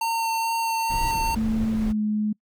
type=tone with vibrato; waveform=square; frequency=909 Hz; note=A#5; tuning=44 cents flat; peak=-23 dBFS; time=0.01-1.35 s; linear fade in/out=5 ms; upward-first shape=sine; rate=2.3 Hz; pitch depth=10 cents each way
type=tone with exponential growth; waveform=sawtooth; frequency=968 Hz; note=B5; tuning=35 cents flat; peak=-29 dBFS; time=0.51-1.11 s; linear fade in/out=0 ms; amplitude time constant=130 ms
type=noise; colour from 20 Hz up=brown; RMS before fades=-30 dBFS; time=0.89-1.93 s; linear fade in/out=20 ms
type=tone with pitch glide; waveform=sine; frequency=221 to 212.1 Hz; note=A3 to G#3; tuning=+8 to +37 cents; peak=-21 dBFS; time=1.36-2.33 s; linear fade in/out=10 ms; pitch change=-71 cents; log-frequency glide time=1.71-2.01 s
effects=noise-tail reverb RT60 0.1 s tail -26 dB re dry